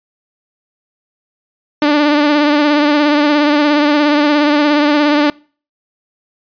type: tone with vibrato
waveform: sawtooth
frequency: 295 Hz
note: D4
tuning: 8 cents sharp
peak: -5 dBFS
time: 1.82-5.3 s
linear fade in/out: 2 ms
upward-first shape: triangle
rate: 17 Hz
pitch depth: 50 cents each way
effects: noise-tail reverb RT60 0.4 s tail -24 dB re dry + resampled to 11025 Hz